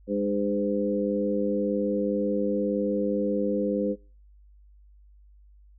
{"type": "harmonic tone with a mistuned harmonic", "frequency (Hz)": 101.9, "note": "G#2", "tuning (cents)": -32, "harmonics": [2, 3, 4, 5], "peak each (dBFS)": [-28, -30, -32, -28], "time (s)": [0.07, 3.96], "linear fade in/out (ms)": 50, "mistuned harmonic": 3, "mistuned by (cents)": -17, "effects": ["noise-tail reverb RT60 0.4 s tail -25 dB re dry", "added 50 Hz sine -51 dBFS peak until 5.78 s"]}